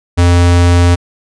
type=tone; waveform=square; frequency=87.4 Hz; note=F2; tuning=2 cents sharp; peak=-6 dBFS; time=0.17-0.96 s; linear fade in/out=20 ms; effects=resampled to 22050 Hz